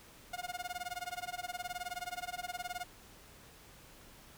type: tone with tremolo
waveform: sawtooth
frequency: 716 Hz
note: F5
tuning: 43 cents sharp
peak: -32 dBFS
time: 0.33-2.84 s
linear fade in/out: 5 ms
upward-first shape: sine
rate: 19 Hz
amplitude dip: 100%
effects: pink hiss -57 dBFS RMS until 4.37 s